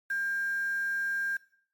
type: tone with quantisation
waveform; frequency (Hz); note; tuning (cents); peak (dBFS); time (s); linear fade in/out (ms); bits
sine; 1600; G6; +35; -28; 0.1-1.37; 5; 8
effects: noise-tail reverb RT60 0.6 s tail -19 dB re dry + MP3 96 kbps

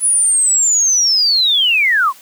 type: linear sweep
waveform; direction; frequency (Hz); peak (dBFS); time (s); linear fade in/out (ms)
sine; down; 10050 to 987.8; -10; 0-2.13; 50
effects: white hiss -42 dBFS RMS until 2.21 s + high-pass 200 Hz 12 dB/octave

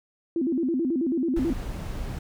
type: tone with vibrato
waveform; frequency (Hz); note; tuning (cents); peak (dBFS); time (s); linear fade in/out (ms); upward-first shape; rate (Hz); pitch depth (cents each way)
sine; 293.7; D4; 0; -22; 0.36-1.53; 2; square; 9.2; 230
type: noise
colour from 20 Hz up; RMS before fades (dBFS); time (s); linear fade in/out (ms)
brown; -32; 1.36-2.19; 5
effects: none

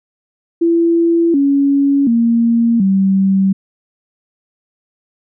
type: tone with pitch steps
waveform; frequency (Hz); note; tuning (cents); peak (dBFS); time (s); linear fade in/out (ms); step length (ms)
sine; 336.2 / 279.5 / 232.3 / 193.1; E4 / C#4 / A#3 / G3; +34 / +14 / -6 / -26; -9; 0.61-3.53; 10; 730
effects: none

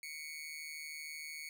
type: tone with amplitude modulation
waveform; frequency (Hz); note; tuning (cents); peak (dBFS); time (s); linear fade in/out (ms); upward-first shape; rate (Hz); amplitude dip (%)
sawtooth; 2217; C#7; 0; -37; 0.03-1.49; 2; sine; 153; 70
effects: none

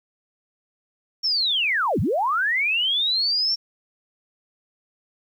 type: linear two-way sweep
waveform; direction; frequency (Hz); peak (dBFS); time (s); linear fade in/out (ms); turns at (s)
sine; down then up; 5530 to 74.4 to 5530; -19; 1.23-3.56; 20; 2
effects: 9-bit

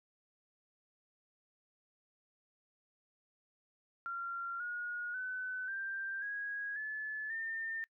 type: tone with pitch steps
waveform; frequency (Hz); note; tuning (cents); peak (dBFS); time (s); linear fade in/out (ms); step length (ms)
sine; 1379 / 1442.6 / 1509 / 1578.6 / 1651.3 / 1727.4 / 1807; F6 / F#6 / F#6 / G6 / G#6 / A6 / A6; -22 / -44 / +34 / +12 / -10 / -32 / +46; -37; 4.06-7.84; 0; 540
effects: noise-tail reverb RT60 0.1 s tail -25 dB re dry

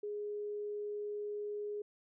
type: tone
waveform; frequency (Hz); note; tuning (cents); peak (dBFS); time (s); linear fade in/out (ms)
sine; 415.3; G#4; 0; -37; 0.03-1.82; 5
effects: none

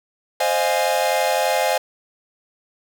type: chord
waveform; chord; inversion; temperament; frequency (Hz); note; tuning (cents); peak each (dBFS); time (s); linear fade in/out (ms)
45% pulse; F minor seventh; second; equal with one note detuned; 523.3 / 615.1 / 698.5 / 830.6; C5 / Eb5 / F5 / Ab5; 0 / -20 / 0 / 0; -23; 0.4-1.78; 5
effects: none

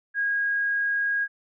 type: tone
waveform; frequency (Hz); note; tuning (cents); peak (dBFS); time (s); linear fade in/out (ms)
sine; 1638; G#6; -24; -22; 0.14-1.28; 50
effects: none

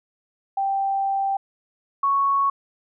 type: tone pair in turn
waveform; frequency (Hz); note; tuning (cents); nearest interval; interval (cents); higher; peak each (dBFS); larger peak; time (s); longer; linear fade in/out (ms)
sine; 784 / 1108.7; G5 / C#6; 0 / 0; tritone; 600; second; -20 / -17; second; 0.57-1.37 / 2.03-2.5; first; 5
effects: none

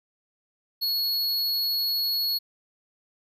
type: tone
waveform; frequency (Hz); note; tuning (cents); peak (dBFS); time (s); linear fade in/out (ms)
square; 4348; C#8; -34; -24; 0.81-2.39; 20
effects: none

